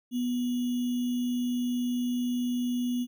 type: tone with sample-and-hold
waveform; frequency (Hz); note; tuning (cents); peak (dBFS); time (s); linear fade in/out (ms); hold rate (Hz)
sine; 245.5; B3; -10; -26; 0.11-3.07; 50; 3150
effects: none